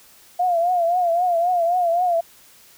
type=tone with vibrato; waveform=sine; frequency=698.5 Hz; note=F5; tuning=in tune; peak=-16 dBFS; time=0.39-2.21 s; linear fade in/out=10 ms; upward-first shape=triangle; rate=3.8 Hz; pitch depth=100 cents each way; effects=white hiss -50 dBFS RMS until 2.77 s